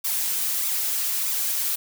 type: noise with flanger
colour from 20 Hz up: blue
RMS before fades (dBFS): -25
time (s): 0.04-1.76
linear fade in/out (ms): 10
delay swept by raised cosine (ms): 0.81 to 6.51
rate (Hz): 1.6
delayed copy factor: +0.7
effects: none